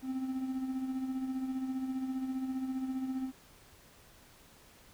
triangle tone with tremolo, 261.6 Hz, C4, in tune, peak -29 dBFS, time 0.02-3.32 s, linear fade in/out 50 ms, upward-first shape sine, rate 15 Hz, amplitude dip 50%, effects pink hiss -59 dBFS RMS until 4.93 s

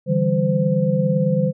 sine tone cluster, 146.6 / 164.7 / 194.5 / 514 Hz, D3 / E3 / G3 / C5, -3 / -1 / -13 / -31 cents, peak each -21 dBFS, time 0.06-1.53 s, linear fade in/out 50 ms, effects none

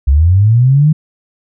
sine linear sweep, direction up, 63.7 to 157.9 Hz, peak -5 dBFS, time 0.07-0.93 s, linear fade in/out 10 ms, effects none

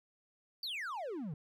triangle exponential sweep, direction down, 4740 to 137.6 Hz, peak -36 dBFS, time 0.63-1.34 s, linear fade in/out 2 ms, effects none

